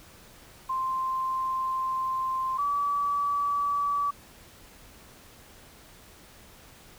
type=tone pair in turn; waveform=sine; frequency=1046.5 / 1147.8 Hz; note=C6 / D6; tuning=0 / -40 cents; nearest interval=major second; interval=160 cents; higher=second; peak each=-26 / -24 dBFS; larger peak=second; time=0.69-2.58 / 2.58-4.11 s; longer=first; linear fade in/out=10 ms; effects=pink hiss -52 dBFS RMS until 6.98 s